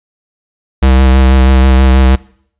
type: tone with vibrato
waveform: square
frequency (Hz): 65.41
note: C2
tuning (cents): 0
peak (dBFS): -5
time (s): 0.82-2.16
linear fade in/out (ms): 10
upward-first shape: sine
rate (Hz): 6.2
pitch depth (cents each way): 26
effects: noise-tail reverb RT60 0.6 s tail -22 dB re dry + resampled to 8000 Hz